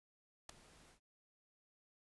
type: noise with ADSR envelope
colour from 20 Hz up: pink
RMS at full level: -43 dBFS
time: 0.49-1 s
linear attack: 4 ms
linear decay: 5 ms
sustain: -21 dB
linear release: 94 ms
effects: resampled to 24000 Hz